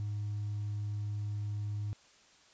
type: tone with hard clipping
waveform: triangle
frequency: 103.83 Hz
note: G#2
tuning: in tune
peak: -33 dBFS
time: 0-1.93 s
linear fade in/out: 0 ms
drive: 2 dB
effects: white hiss -62 dBFS RMS until 2.53 s + resampled to 16000 Hz